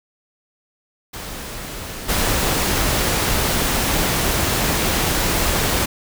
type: noise with level steps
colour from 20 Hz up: pink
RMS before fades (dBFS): -31 / -19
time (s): 1.13-5.86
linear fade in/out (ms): 10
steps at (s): 2.08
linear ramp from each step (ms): 20
effects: none